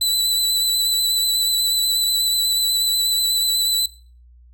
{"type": "tone with vibrato", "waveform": "sawtooth", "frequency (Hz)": 3986, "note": "B7", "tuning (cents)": 15, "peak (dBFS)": -14, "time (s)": [0.01, 3.86], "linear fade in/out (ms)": 5, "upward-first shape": "sine", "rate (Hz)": 8.2, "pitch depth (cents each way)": 22, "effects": ["noise-tail reverb RT60 0.4 s tail -18 dB re dry", "added 60 Hz sine -45 dBFS peak until 4.53 s"]}